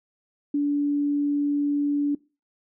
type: tone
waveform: sine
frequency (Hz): 288.6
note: D4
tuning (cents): -30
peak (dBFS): -20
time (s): 0.54-2.15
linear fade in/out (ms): 5
effects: noise-tail reverb RT60 0.3 s tail -22 dB re dry